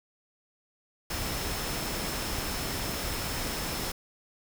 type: tone in noise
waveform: sine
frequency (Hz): 5274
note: E8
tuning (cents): 0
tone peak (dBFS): -42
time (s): 1.1-3.92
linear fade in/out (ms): 5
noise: pink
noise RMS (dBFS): -33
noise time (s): 1.1-3.92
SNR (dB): -12
effects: none